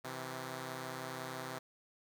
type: tone pair together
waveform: 5% pulse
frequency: 129.78 / 163.7 Hz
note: C3 / E3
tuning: -14 / -12 cents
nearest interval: major third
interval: 402 cents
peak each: -31 / -35 dBFS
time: 0.04-1.59 s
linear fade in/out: 10 ms
effects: none